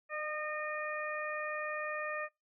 harmonic tone with a mistuned harmonic, 611 Hz, D#5, 32 cents flat, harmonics 1 / 2 / 3 / 4, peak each -40 / -41 / -40 / -43 dBFS, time 0.09-2.29 s, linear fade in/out 50 ms, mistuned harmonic 1, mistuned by -16 cents, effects noise-tail reverb RT60 0.2 s tail -21 dB re dry

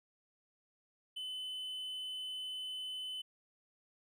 triangle tone, 3026 Hz, F#7, 38 cents sharp, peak -38 dBFS, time 1.16-3.22 s, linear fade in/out 10 ms, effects none

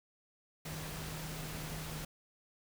sine tone in noise, 156.6 Hz, D#3, 11 cents sharp, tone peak -44 dBFS, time 0.65-2.05 s, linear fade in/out 5 ms, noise pink, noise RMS -44 dBFS, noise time 0.65-2.05 s, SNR -3 dB, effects none

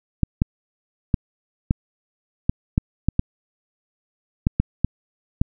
clicks, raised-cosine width 5 ms, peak -4 dBFS, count 12, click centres 0.233 / 0.419 / 1.142 / 1.709 / 2.495 / 2.779 / 3.086 / 3.194 / 4.469 / 4.6 / 4.846 / 5.415 s, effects none

